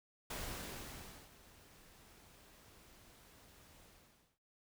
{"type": "noise with ADSR envelope", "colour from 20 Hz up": "pink", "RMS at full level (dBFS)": -43, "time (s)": [0.3, 4.39], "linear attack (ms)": 6, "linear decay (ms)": 990, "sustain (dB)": -19, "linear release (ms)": 550, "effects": ["noise-tail reverb RT60 0.3 s tail -26 dB re dry"]}